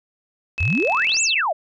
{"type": "click train", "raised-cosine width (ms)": 0.2, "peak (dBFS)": -18, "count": 25, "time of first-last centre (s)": [0.58, 1.168], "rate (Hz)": 40.8}
{"type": "tone with pitch glide", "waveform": "sine", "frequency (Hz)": [2586, 2645], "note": ["E7", "E7"], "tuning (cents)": [-34, 5], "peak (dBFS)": -21, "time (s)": [0.58, 1.41], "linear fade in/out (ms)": 5, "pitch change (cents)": 39, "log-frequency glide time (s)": [0.74, 1.21]}
{"type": "exponential two-way sweep", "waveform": "sine", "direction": "up then down", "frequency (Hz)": [70.9, 8000, 575], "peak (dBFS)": -18, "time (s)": [0.6, 1.53], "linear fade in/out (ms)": 10, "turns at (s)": 1.22}
{"effects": []}